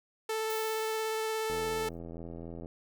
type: tone with vibrato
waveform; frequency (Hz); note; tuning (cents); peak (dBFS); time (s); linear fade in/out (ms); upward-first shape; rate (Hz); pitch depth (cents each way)
sawtooth; 440; A4; 0; -27; 0.29-1.89; 5; triangle; 17; 12
type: noise with exponential decay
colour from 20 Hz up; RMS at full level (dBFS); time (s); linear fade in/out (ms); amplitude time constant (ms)
violet; -41; 0.5-1.98; 1; 320
type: click train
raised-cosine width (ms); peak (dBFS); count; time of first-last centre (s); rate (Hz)
2; -30; 98; 1.5-2.659; 83.7
effects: none